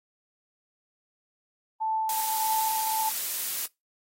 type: tone with tremolo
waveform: sine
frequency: 880 Hz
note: A5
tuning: in tune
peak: -24 dBFS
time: 1.8-3.1 s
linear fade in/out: 20 ms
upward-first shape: triangle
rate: 1.7 Hz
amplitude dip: 45%
type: noise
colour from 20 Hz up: blue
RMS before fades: -30 dBFS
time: 2.09-3.66 s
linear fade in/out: 2 ms
effects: noise-tail reverb RT60 0.2 s tail -23 dB re dry + AAC 48 kbps